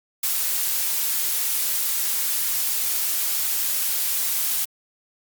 blue noise, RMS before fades -23 dBFS, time 0.23-4.65 s, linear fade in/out 5 ms, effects Opus 48 kbps

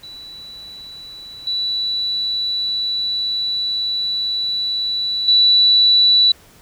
sine tone with level steps, 3951 Hz, B7, in tune, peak -33 / -18 / -9 dBFS, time 0.03-6.32 s, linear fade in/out 5 ms, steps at 1.47 / 5.28 s, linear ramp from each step 2 ms, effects pink hiss -48 dBFS RMS until 6.61 s

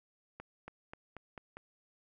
accelerating click train, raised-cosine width 0.5 ms, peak -30 dBFS, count 6, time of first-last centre 0.4-1.57 s, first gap 280 ms, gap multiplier 0.91, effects none

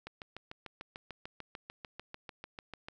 click train, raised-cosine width 0.3 ms, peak -27 dBFS, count 20, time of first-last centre 0.07-2.885 s, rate 6.75 Hz, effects none

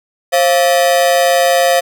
45% pulse ring-modulated tone, 613 Hz, D#5, 26 cents flat, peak -6 dBFS, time 0.32-1.81 s, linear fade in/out 20 ms, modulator 79.9 Hz, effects none

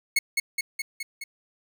sawtooth tone with echo, 2185 Hz, C#7, 26 cents flat, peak -15 dBFS, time 0.16-0.19 s, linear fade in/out 5 ms, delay 210 ms, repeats 5, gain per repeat -3 dB, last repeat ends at 1.24 s, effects none

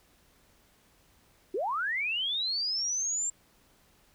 sine linear sweep, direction up, 330.7 to 7459 Hz, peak -28 dBFS, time 1.54-3.3 s, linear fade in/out 5 ms, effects pink hiss -64 dBFS RMS until 4.14 s

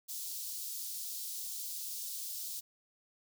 white high-pass noise, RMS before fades -41 dBFS, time 0.08-2.61 s, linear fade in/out 20 ms, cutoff 4100 Hz, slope 24 dB/octave, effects none

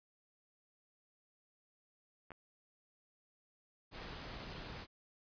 clicks, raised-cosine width 0.5 ms, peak -35 / -35 dBFS, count 2, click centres 2.306 / 2.318 s
pink noise, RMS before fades -47 dBFS, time 3.91-4.87 s, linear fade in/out 50 ms
effects resampled to 11025 Hz

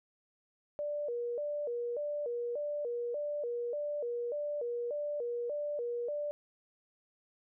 sine tone with vibrato, 530 Hz, C5, 22 cents sharp, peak -33 dBFS, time 0.79-6.31 s, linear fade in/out 0 ms, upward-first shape square, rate 1.7 Hz, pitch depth 180 cents each way, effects none

